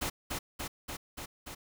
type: noise with echo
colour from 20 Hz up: pink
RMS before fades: -34 dBFS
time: 0.01-0.1 s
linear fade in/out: 10 ms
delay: 290 ms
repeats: 5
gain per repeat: -2 dB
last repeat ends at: 1.55 s
effects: none